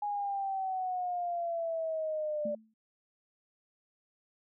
sine exponential sweep, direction down, 830.6 to 587.3 Hz, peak -31 dBFS, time 0.02-2.55 s, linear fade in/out 5 ms
sine tone with exponential decay, 220 Hz, A3, in tune, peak -34 dBFS, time 2.45-2.74 s, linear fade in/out 5 ms, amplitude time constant 63 ms
effects none

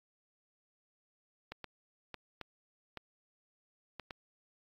clicks, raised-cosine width 0.3 ms, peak -26 dBFS, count 7, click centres 1.52 / 1.643 / 2.143 / 2.413 / 2.973 / 3.997 / 4.108 s, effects AAC 32 kbps

